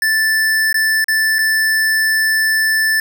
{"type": "tone with dropouts", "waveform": "square", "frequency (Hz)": 1760, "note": "A6", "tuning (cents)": 0, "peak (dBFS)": -13, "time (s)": [0.02, 3], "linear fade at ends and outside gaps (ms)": 2, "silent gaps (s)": [[0.728, 0.743], [1.043, 1.083], [1.385, 1.389]], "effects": []}